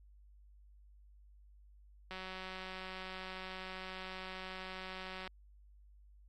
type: click train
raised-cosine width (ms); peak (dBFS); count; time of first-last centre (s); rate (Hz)
0.3; -29; 593; 2.11-5.276; 187
effects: added 50 Hz sine -58 dBFS peak until 6.28 s + AAC 64 kbps